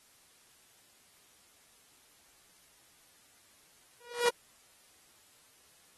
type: tone with exponential growth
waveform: sawtooth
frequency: 480.2 Hz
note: B4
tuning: 49 cents flat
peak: -18 dBFS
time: 4-4.29 s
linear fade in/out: 5 ms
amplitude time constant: 62 ms
effects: white hiss -63 dBFS RMS until 5.97 s + AAC 32 kbps